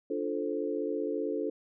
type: chord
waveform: sine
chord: D minor seventh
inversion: none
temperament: equal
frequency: 293.7 / 349.2 / 440 / 523.3 Hz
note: D4 / F4 / A4 / C5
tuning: 0 / 0 / 0 / 0 cents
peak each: -35 / -36 / -33 / -38 dBFS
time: 0.1-1.5 s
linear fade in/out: 5 ms
effects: none